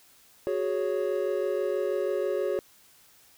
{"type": "chord", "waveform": "triangle", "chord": "F# suspended second", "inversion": "none", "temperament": "just", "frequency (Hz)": [370, 416.2, 555], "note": ["F#4", "G#4", "C#5"], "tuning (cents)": [0, 4, 2], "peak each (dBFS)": -28, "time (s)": [0.47, 2.59], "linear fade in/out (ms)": 0, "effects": ["white hiss -58 dBFS RMS until 3.37 s"]}